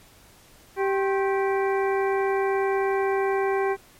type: harmonic tone with a mistuned harmonic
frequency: 390.2 Hz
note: G4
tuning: 8 cents flat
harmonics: 1 / 2 / 3 / 4 / 5 / 6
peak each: -22 / -28 / -32 / -34 / -36 / -38 dBFS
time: 0.76-3.77 s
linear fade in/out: 50 ms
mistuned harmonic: 3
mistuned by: -150 cents
effects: pink hiss -53 dBFS RMS until 3.99 s + MP3 64 kbps